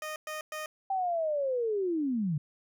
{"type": "tone bursts", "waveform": "15% pulse", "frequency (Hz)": 617, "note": "D#5", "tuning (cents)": -15, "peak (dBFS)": -29, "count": 3, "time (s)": [0.02, 0.66], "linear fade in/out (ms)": 2, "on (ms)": 140, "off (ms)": 110}
{"type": "linear sweep", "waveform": "sine", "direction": "down", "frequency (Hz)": [785, 138.59], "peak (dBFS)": -27, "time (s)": [0.9, 2.38], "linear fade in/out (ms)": 5}
{"effects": []}